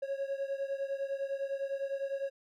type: beating tone pair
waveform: triangle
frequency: 546 / 555.9 Hz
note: C#5 / C#5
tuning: -26 / +5 cents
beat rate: 9.9 Hz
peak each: -33 / -36 dBFS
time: 0.02-2.3 s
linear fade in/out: 10 ms
effects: none